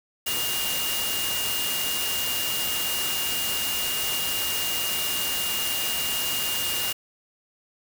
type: tone in noise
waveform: sine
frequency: 2834 Hz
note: F7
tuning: 25 cents sharp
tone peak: -29 dBFS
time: 0.26-6.93 s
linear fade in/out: 10 ms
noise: white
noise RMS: -28 dBFS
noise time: 0.26-6.93 s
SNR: -4 dB
effects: none